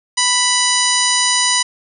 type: harmonic tone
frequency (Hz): 988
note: B5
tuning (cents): 0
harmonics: 1 / 2 / 3 / 4 / 5 / 6 / 7 / 9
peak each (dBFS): -21 / -21 / -21 / -21 / -21 / -21 / -21 / -21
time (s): 0.17-1.63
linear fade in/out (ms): 10
effects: none